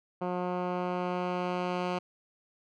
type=tone with low-pass filter sweep; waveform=10% pulse; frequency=179.7 Hz; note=F3; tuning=50 cents sharp; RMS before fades=-32 dBFS; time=0.21-1.99 s; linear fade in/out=10 ms; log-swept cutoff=1200 to 3500 Hz; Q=0.73; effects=none